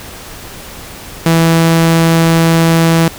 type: tone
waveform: sawtooth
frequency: 164.81 Hz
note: E3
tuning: in tune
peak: -3 dBFS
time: 1.26-3.08 s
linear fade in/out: 2 ms
effects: pink hiss -30 dBFS RMS until 3.18 s